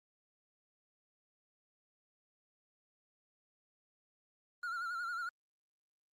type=tone with vibrato; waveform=triangle; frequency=1396.9 Hz; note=F6; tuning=in tune; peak=-35 dBFS; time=4.63-5.29 s; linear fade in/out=2 ms; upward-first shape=sine; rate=11 Hz; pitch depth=72 cents each way; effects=Opus 24 kbps